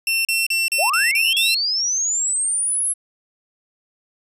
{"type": "tone bursts", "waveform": "sawtooth", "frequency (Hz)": 2700, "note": "E7", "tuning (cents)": 41, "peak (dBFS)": -14, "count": 7, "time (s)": [0.07, 1.546], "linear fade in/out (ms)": 2, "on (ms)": 180, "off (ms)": 36}
{"type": "linear sweep", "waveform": "sine", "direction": "up", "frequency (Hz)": [505, 11000], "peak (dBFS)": -18, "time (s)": [0.78, 2.94], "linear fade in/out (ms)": 20}
{"effects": ["resampled to 32000 Hz"]}